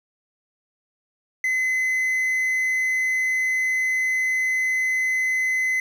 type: tone with quantisation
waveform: triangle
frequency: 2037 Hz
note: C7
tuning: 47 cents flat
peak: -18 dBFS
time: 1.44-5.8 s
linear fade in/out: 2 ms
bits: 8
effects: none